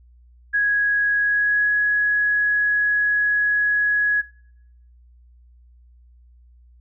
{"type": "tone with pitch glide", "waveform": "sine", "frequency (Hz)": [1661.2, 1675.7], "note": ["G#6", "G#6"], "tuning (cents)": [0, 15], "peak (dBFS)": -16, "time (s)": [0.53, 4.22], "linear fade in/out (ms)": 20, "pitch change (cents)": 15, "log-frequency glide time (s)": [1.2, 1.68], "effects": ["noise-tail reverb RT60 0.8 s tail -23 dB re dry", "added 60 Hz sine -48 dBFS peak until 6.8 s"]}